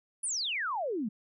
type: exponential sweep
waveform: sine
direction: down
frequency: 10320 to 196.5 Hz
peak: -30 dBFS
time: 0.23-1.09 s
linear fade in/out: 10 ms
effects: none